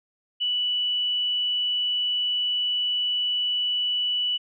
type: tone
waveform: sine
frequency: 2960 Hz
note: F#7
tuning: in tune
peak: -22 dBFS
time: 0.4-4.38 s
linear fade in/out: 20 ms
effects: none